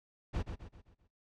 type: noise with echo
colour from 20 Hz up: brown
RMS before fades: -34 dBFS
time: 0.33-0.43 s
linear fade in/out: 20 ms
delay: 130 ms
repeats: 5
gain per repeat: -7 dB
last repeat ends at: 1.08 s
effects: noise-tail reverb RT60 0.2 s tail -23 dB re dry + low-pass 5000 Hz 12 dB/octave